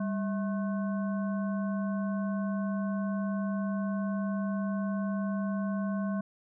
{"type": "harmonic tone with a mistuned harmonic", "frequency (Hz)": 215.8, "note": "A3", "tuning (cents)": -33, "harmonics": [1, 3, 5, 7], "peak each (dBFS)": [-29, -39, -43, -46], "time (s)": [0, 6.21], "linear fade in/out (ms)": 5, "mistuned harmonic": 1, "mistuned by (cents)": -150, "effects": []}